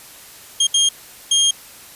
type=tone bursts at uneven times; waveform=25% pulse; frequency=3225 Hz; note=G7; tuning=48 cents sharp; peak=-9 dBFS; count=3; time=0.6-0.67 / 0.74-0.89 / 1.31-1.51 s; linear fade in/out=5 ms; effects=white hiss -41 dBFS RMS until 1.95 s + resampled to 32000 Hz